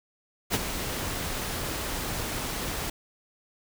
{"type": "noise with ADSR envelope", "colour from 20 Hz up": "pink", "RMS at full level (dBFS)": -23, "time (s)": [0.5, 2.9], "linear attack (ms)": 43, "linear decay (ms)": 32, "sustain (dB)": -9, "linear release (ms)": 5, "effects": []}